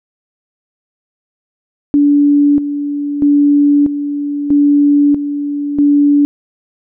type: tone with tremolo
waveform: sine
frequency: 288.6 Hz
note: D4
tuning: 30 cents flat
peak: -6 dBFS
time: 1.94-6.25 s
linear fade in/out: 0 ms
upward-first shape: square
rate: 0.78 Hz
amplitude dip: 65%
effects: none